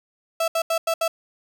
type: tone bursts at uneven times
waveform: 35% pulse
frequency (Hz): 659.3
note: E5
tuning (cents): 0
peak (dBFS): -18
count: 5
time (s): 0.4-0.48 / 0.55-0.62 / 0.7-0.78 / 0.87-0.94 / 1.01-1.08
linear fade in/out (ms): 5
effects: none